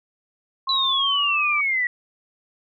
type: tone with pitch glide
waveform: sine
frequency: 1071 to 1188.3 Hz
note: C6 to D6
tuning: +40 to +20 cents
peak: -24 dBFS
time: 0.67-1.61 s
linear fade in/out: 5 ms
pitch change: +180 cents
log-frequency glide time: 0.9-1.4 s
type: exponential sweep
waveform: sine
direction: down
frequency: 3997 to 1920 Hz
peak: -19 dBFS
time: 0.69-1.87 s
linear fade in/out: 2 ms
effects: none